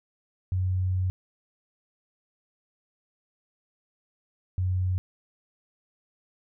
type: tone pair in turn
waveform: sine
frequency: 92.5 / 92.02 Hz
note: F#2 / F#2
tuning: 0 / -9 cents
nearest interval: unison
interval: 9 cents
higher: first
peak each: -23 dBFS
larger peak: neither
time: 0.52-1.1 / 4.58-4.98 s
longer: first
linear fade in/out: 0 ms
effects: none